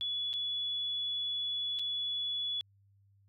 sine tone with dropouts, 3411 Hz, G#7, 46 cents sharp, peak -32 dBFS, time 0.01-2.61 s, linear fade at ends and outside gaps 0 ms, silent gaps 0.331-0.338 / 1.789-1.794 s, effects added 99 Hz sine -63 dBFS peak until 3.28 s + AAC 64 kbps

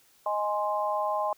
sine chord, Ab major, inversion second, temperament equal, 622.3 / 830.6 / 1046.5 Hz, Eb5 / Ab5 / C6, 0 / 0 / 0 cents, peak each -30 dBFS, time 0.26-1.33 s, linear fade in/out 2 ms, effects white hiss -62 dBFS RMS until 1.37 s

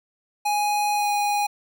square tone with pitch glide, 830.6 to 823 Hz, G#5 to G#5, 0 to -16 cents, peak -21 dBFS, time 0.45-1.47 s, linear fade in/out 10 ms, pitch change -16 cents, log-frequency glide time 0.94-1.11 s, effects none

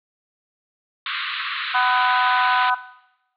pink band-pass noise, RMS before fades -27 dBFS, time 1.06-2.7 s, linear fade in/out 2 ms, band 1100 to 4100 Hz, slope 96 dB/octave
harmonic tone, 250 Hz, B3, 21 cents sharp, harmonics 3 / 4 / 5 / 6, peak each -23 / -21 / -25 / -20 dBFS, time 1.74-2.75 s, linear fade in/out 10 ms
effects noise-tail reverb RT60 0.9 s tail -18 dB re dry

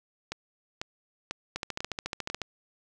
two click trains, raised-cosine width 0.2 ms, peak -15 / -16 dBFS, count 13 / 5, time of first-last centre 1.56-2.417 / 0.32-2.3 s, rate 14 / 2.02 Hz, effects none

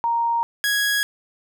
sine / sawtooth tone pair in turn, 932.3 / 1661.2 Hz, A#5 / G#6, 0 / 0 cents, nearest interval minor seventh, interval 1000 cents, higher second, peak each -18 / -15 dBFS, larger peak second, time 0.04-0.43 / 0.64-1.03 s, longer neither, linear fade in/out 0 ms, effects none

